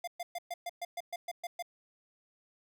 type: tone bursts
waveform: square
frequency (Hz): 698.5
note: F5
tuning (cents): 0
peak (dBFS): -36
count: 11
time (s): 0.04-1.625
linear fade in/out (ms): 5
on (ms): 35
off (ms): 120
effects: none